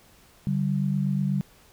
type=tone pair together; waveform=sine; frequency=144.2 / 192.48 Hz; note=D3 / G3; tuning=-31 / -31 cents; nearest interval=perfect fourth; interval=500 cents; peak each=-25 dBFS; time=0.47-1.41 s; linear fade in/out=0 ms; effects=pink hiss -56 dBFS RMS until 1.72 s